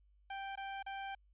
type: tone with dropouts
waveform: sawtooth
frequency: 784 Hz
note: G5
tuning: in tune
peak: -37 dBFS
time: 0.3-1.15 s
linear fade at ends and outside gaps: 5 ms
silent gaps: 0.556-0.574 / 0.827-0.863 s
effects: added 50 Hz sine -65 dBFS peak until 1.33 s + resampled to 8000 Hz